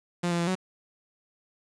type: tone with pitch steps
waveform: sawtooth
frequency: 174.7 / 171.7 / 170.5 / 186.2 Hz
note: F3 / F3 / F3 / F#3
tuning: +1 / -29 / -41 / +11 cents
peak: -21 dBFS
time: 0.23-0.554 s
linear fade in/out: 10 ms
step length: 81 ms
effects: resampled to 22050 Hz + 8-bit